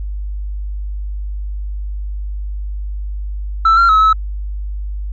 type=tone with pitch steps; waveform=sine; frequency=1327 / 1374 / 1288 / 1298 Hz; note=E6 / F6 / E6 / E6; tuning=+11 / -29 / -41 / -27 cents; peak=-5 dBFS; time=3.65-4.13 s; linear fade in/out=5 ms; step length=120 ms; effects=tanh soft clip ceiling -6 dBFS + added 50 Hz sine -20 dBFS peak until 5.12 s